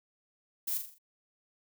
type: noise with echo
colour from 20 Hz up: violet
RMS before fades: -33 dBFS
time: 0.67-0.78 s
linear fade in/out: 10 ms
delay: 41 ms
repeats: 5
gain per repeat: -6 dB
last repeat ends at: 0.985 s
effects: none